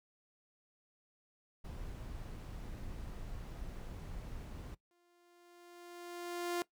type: noise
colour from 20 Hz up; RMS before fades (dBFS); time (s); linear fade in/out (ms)
brown; -45; 1.64-4.75; 10
type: tone with exponential growth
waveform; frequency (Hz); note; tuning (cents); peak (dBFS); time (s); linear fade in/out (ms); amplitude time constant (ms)
sawtooth; 349.1; F4; -1; -29; 4.91-6.62; 1; 370
effects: noise-tail reverb RT60 0.1 s tail -19 dB re dry